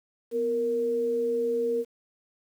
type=tone pair together; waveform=sine; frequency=246.9 / 466.1 Hz; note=B3 / A#4; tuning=0 / 0 cents; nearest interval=major seventh; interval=1100 cents; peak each=-35 / -24 dBFS; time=0.31-1.85 s; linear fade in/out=50 ms; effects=9-bit